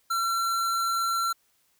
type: tone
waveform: square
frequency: 1357 Hz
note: E6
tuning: 50 cents sharp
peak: -25 dBFS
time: 0.1-1.33 s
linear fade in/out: 10 ms
effects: white hiss -68 dBFS RMS until 1.79 s